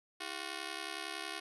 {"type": "ring-modulated tone", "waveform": "5% pulse", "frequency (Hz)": 364.5, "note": "F#4", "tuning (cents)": -26, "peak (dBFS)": -25, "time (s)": [0.2, 1.4], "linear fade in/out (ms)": 10, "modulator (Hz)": 35.4, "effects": ["resampled to 24000 Hz"]}